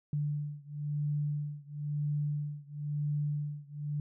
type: beating tone pair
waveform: sine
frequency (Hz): 146.83 / 147.82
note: D3 / D3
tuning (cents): 0 / +12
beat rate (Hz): 0.99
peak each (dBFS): -34 / -35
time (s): 0.13-4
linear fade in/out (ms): 2
effects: none